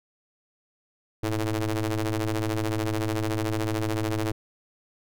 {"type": "ring-modulated tone", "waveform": "sawtooth", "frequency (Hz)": 110.4, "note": "A2", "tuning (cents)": 6, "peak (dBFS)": -18, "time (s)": [1.23, 4.32], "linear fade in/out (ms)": 5, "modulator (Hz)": 214, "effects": []}